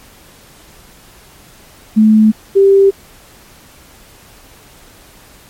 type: tone pair in turn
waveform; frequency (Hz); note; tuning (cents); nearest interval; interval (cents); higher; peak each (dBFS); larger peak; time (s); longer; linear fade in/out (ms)
sine; 216.6 / 392.6; A3 / G4; -27 / +3; minor seventh; 1030; second; -4; neither; 1.96-2.32 / 2.55-2.91; neither; 20
effects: pink hiss -42 dBFS RMS until 5.49 s + MP3 64 kbps